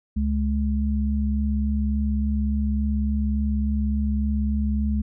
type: tone pair together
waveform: sine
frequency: 69.3 / 211.4 Hz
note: C#2 / G#3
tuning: 0 / +31 cents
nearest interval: octave + perfect fifth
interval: 1931 cents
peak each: -22 / -24 dBFS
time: 0.16-5.02 s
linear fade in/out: 10 ms
effects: none